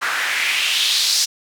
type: noise with band-pass filter sweep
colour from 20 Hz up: white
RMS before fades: -19 dBFS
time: 0.01-1.26 s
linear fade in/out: 20 ms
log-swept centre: 1400 to 5300 Hz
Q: 2.7
effects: none